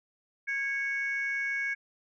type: tone pair together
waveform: sine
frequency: 1645.1 / 2217 Hz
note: G#6 / C#7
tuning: -17 / 0 cents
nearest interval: perfect fourth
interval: 517 cents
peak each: -31 / -30 dBFS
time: 0.47-1.75 s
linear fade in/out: 20 ms
effects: tanh soft clip ceiling -23 dBFS